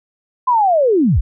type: linear sweep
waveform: sine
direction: down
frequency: 1034 to 32.1 Hz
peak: -10 dBFS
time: 0.47-1.21 s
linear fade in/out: 10 ms
effects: none